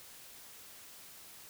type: silence
effects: white hiss -53 dBFS RMS until 1.49 s